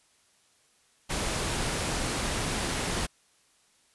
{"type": "noise", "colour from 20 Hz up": "pink", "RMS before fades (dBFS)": -30, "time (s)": [1.09, 3.07], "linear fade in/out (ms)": 20, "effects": ["white hiss -65 dBFS RMS until 3.94 s", "resampled to 24000 Hz"]}